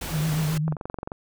pink noise, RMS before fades -33 dBFS, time 0.01-0.58 s, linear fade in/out 5 ms
sine tone with vibrato, 155.56 Hz, D#3, in tune, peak -22 dBFS, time 0.1-0.76 s, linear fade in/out 50 ms, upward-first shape sine, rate 7.5 Hz, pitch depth 59 cents each way
click train, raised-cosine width 1 ms, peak -18 dBFS, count 11, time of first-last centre 0.68-1.119 s, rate 22.8 Hz
effects none

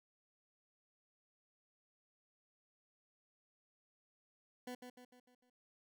20% pulse tone with echo, 248.8 Hz, B3, 13 cents sharp, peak -39 dBFS, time 4.67-4.75 s, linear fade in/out 5 ms, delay 150 ms, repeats 5, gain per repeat -6 dB, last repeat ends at 5.5 s, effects none

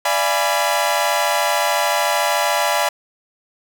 sawtooth chord, D diminished seventh, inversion none, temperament equal with one note detuned, 587.3 / 680.9 / 830.6 / 987.8 Hz, D5 / F5 / Ab5 / Cb6, 0 / -44 / 0 / 0 cents, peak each -18 dBFS, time 0.05-2.89 s, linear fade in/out 5 ms, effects none

